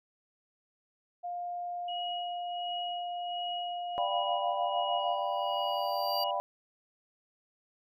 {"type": "tone", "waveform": "sine", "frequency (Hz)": 705, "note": "F5", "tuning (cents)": 16, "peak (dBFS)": -34, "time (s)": [1.23, 5.19], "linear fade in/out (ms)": 20}
{"type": "tone with tremolo", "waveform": "sine", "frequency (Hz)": 2900, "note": "F#7", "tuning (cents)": -35, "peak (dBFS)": -36, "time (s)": [1.88, 6.31], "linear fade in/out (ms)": 5, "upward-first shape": "sine", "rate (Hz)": 1.4, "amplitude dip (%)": 70}
{"type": "chord", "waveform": "sine", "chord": "G dominant seventh", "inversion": "second", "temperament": "equal", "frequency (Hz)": [587.3, 698.5, 784, 987.8], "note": ["D5", "F5", "G5", "B5"], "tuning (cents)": [0, 0, 0, 0], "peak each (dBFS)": -35, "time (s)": [3.98, 6.4], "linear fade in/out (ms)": 0}
{"type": "tone with exponential growth", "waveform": "square", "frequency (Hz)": 4700, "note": "D8", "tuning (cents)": 1, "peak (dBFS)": -32, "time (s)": [4.99, 6.24], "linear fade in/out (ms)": 5, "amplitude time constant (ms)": 270}
{"effects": []}